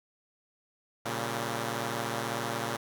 5% pulse chord, G diminished, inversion first, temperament equal, 116.54 / 138.59 / 196 Hz, Bb2 / Db3 / G3, 0 / 0 / 0 cents, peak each -22 / -25 / -28 dBFS, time 1.05-2.77 s, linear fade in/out 10 ms, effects none

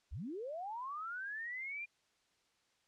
sine linear sweep, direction up, 41.35 to 2423 Hz, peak -40 dBFS, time 0.11-1.86 s, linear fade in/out 20 ms, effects white hiss -75 dBFS RMS until 2.87 s + low-pass 6000 Hz 12 dB/octave

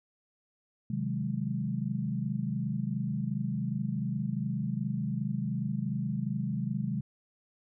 sine chord, Ab dominant seventh, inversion first, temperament equal, 130.81 / 155.56 / 185 / 207.7 Hz, C3 / Eb3 / Gb3 / Ab3, 0 / 0 / 0 / 0 cents, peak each -34 / -36 / -36 / -34 dBFS, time 0.9-7.01 s, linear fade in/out 5 ms, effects none

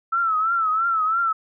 sine tone with vibrato, 1318.5 Hz, E6, in tune, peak -18 dBFS, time 0.12-1.33 s, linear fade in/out 10 ms, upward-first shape triangle, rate 3 Hz, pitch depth 100 cents each way, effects none

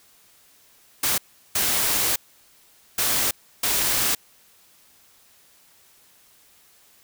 white noise bursts at uneven times, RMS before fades -22 dBFS, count 4, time 1.03-1.18 / 1.55-2.16 / 2.98-3.31 / 3.63-4.15 s, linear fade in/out 5 ms, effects white hiss -56 dBFS RMS until 7.03 s

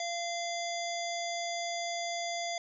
harmonic tone with a mistuned harmonic, 688 Hz, F5, 26 cents flat, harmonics 1 / 3 / 5 / 7 / 9 / 10, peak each -35 / -40 / -42 / -43 / -45 / -45 dBFS, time 0-2.58 s, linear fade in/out 2 ms, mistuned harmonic 9, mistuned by +17 cents, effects none

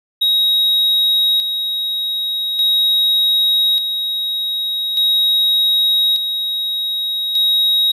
triangle tone with tremolo, 3796 Hz, A#7, 31 cents sharp, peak -10 dBFS, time 0.21-7.92 s, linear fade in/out 10 ms, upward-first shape square, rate 0.42 Hz, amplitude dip 50%, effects resampled to 32000 Hz

